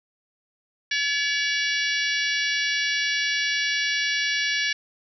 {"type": "harmonic tone with a mistuned harmonic", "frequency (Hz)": 570, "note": "C#5", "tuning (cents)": 48, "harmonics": [3, 4, 5, 6, 7, 8, 9, 10], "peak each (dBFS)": [-26, -28, -30, -32, -33, -34, -35, -36], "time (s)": [0.91, 4.73], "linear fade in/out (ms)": 5, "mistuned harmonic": 9, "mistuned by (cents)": 42, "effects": []}